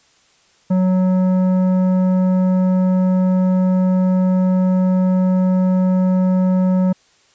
sine tone with tanh clipping, 185 Hz, F#3, in tune, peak -14 dBFS, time 0.7-6.93 s, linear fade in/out 10 ms, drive 11 dB, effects white hiss -55 dBFS RMS until 7.34 s + resampled to 16000 Hz

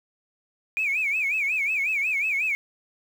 sine tone with vibrato, 2382 Hz, D7, 24 cents sharp, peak -21 dBFS, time 0.77-2.55 s, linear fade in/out 0 ms, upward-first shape sine, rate 5.5 Hz, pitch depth 160 cents each way, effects tanh soft clip ceiling -18 dBFS + 8-bit

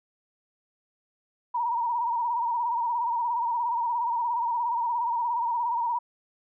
sine tone with vibrato, 946 Hz, A#5, 25 cents sharp, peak -24 dBFS, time 1.54-5.99 s, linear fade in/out 10 ms, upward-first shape sine, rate 17 Hz, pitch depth 68 cents each way, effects none

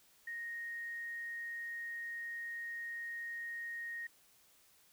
sine tone with quantisation, 1864.7 Hz, A#6, in tune, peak -40 dBFS, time 0.27-4.07 s, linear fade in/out 5 ms, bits 11, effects white hiss -67 dBFS RMS until 4.92 s

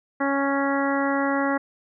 harmonic tone, 277.4 Hz, C#4, 1 cent sharp, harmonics 1 / 2 / 3 / 4 / 5 / 6 / 7, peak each -24 / -27 / -29 / -30 / -31 / -32 / -32 dBFS, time 0.2-1.58 s, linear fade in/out 10 ms, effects none

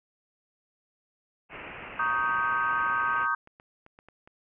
white low-pass noise, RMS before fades -42 dBFS, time 1.49-3.28 s, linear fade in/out 50 ms, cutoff 2800 Hz, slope 96 dB/octave
sine chord, Eb dominant seventh, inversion second, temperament just, 933.4 / 1120.1 / 1244.5 / 1555.6 Hz, Bb5 / Db6 / Eb6 / G6, +2 / +18 / 0 / -14 cents, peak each -34 / -32 / -28 / -28 dBFS, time 1.99-3.35 s, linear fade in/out 5 ms
clicks, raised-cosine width 0.5 ms, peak -36 dBFS, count 7, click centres 2.935 / 3.474 / 3.599 / 3.864 / 3.989 / 4.086 / 4.275 s
effects none

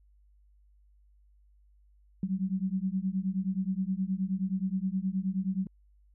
sine beating tone pair, 185 / 194.5 Hz, F#3 / G3, 0 / -13 cents, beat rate 9.5 Hz, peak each -31 dBFS, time 2.23-5.67 s, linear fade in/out 2 ms, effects added 50 Hz sine -59 dBFS peak until 6.14 s

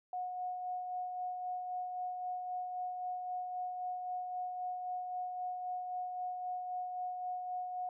sine tone with tremolo, 728 Hz, F#5, 28 cents flat, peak -35 dBFS, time 0.13-7.89 s, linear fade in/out 2 ms, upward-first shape sine, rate 3.8 Hz, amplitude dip 35%, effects none

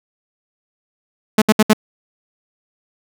sawtooth tone bursts, 215.2 Hz, A3, 38 cents flat, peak -4 dBFS, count 4, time 1.38-1.733 s, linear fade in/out 5 ms, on 38 ms, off 67 ms, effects none

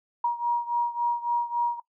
sine beating tone pair, 950 / 953.6 Hz, A#5 / A#5, +33 / +39 cents, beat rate 3.6 Hz, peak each -25 / -28 dBFS, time 0.24-1.8 s, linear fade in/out 5 ms, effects noise-tail reverb RT60 0.1 s tail -20 dB re dry

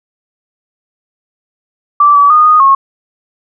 sine tone with pitch steps, 1166 / 1146 / 1228 / 1236 / 1089 Hz, D6 / D6 / D#6 / D#6 / C#6, -13 / -43 / -23 / -12 / -31 cents, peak -3 dBFS, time 2-2.75 s, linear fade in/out 5 ms, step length 150 ms, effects none

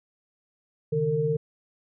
sine tone cluster, 136 / 154 / 454 Hz, C#3 / D#3 / A#4, -33 / -17 / -46 cents, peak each -32 / -27 / -24 dBFS, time 0.92-1.37 s, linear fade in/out 10 ms, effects none

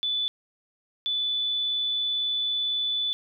sine tone pair in turn, 3482 / 3482 Hz, A7 / A7, -19 / -19 cents, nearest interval unison, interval 0 cents, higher neither, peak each -24 dBFS, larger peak neither, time 0.03-0.28 / 1.06-3.13 s, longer second, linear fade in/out 0 ms, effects none

